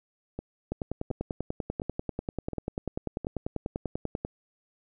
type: two click trains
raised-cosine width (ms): 2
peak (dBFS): -21 / -17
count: 5 / 37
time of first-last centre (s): 0.39-3.247 / 0.72-4.249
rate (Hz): 1.4 / 10.2
effects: none